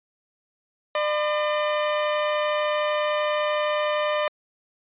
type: tone pair together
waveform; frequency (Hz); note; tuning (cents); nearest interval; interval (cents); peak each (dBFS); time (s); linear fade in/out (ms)
sawtooth; 601.1 / 1012; D5 / B5; +40 / +42; major sixth; 902; -18 / -27; 0.95-4.28; 2
effects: resampled to 8000 Hz